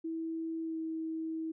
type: tone with pitch glide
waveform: sine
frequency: 325.7 to 321.6 Hz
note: E4 to E4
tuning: -21 to -43 cents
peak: -34 dBFS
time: 0.04-1.52 s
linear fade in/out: 10 ms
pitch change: -22 cents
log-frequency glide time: 0.62-0.79 s
effects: none